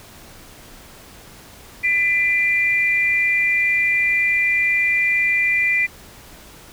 sine tone pair together, 2000 / 2378 Hz, B6 / D7, +21 / +21 cents, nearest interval minor third, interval 300 cents, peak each -18 dBFS, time 1.83-5.87 s, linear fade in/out 20 ms, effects pink hiss -43 dBFS RMS until 6.72 s

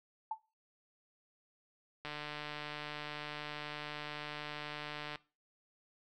sine tone with exponential decay, 880 Hz, A5, in tune, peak -31 dBFS, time 0.31-0.39 s, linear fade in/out 5 ms, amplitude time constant 16 ms
click train, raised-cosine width 0.3 ms, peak -26 dBFS, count 464, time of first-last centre 2.05-5.157 s, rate 149 Hz
effects noise-tail reverb RT60 0.3 s tail -19 dB re dry

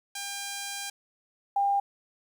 5% pulse / sine tone pair in turn, 800 / 800 Hz, G5 / G5, +35 / +35 cents, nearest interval unison, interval 0 cents, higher neither, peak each -22 dBFS, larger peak neither, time 0.15-0.9 / 1.56-1.8 s, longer first, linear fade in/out 5 ms, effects 10-bit

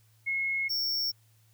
sine / square tone pair in turn, 2170 / 5468 Hz, C#7 / F8, -37 / -37 cents, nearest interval octave + major third, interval 1600 cents, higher second, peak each -27 / -28 dBFS, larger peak first, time 0.26-0.69 / 0.69-1.12 s, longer neither, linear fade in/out 20 ms, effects added 110 Hz sine -61 dBFS peak until 1.53 s + white hiss -68 dBFS RMS until 1.53 s

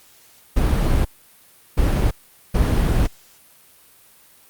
brown noise bursts at uneven times, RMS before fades -17 dBFS, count 3, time 0.56-1.05 / 1.77-2.11 / 2.54-3.07 s, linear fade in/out 10 ms, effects white hiss -51 dBFS RMS until 4.49 s + Opus 48 kbps

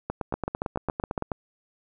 two click trains, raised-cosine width 1 ms, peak -13 / -14 dBFS, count 8 / 11, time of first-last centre 0.34-1.318 / 0.1-1.224 s, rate 7.16 / 8.9 Hz, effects none

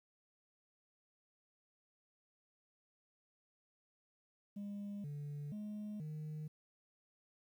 sine tone with pitch steps, 202.9 / 145.6 / 210 / 153.5 Hz, G#3 / D3 / G#3 / D#3, -40 / -15 / +19 / -23 cents, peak -39 dBFS, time 4.56-6.48 s, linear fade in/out 10 ms, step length 480 ms, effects tanh soft clip ceiling -41 dBFS + 12-bit

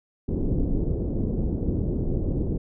pink low-pass noise, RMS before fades -25 dBFS, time 0.28-2.58 s, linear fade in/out 10 ms, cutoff 410 Hz, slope 24 dB/octave, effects none

